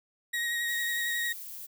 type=tone with vibrato; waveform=35% pulse; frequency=1886 Hz; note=A#6; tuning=20 cents sharp; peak=-27 dBFS; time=0.33-1.33 s; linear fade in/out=10 ms; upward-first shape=sine; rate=11 Hz; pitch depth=18 cents each way
type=noise; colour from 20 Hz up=violet; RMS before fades=-42 dBFS; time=0.67-1.67 s; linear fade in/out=20 ms
effects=none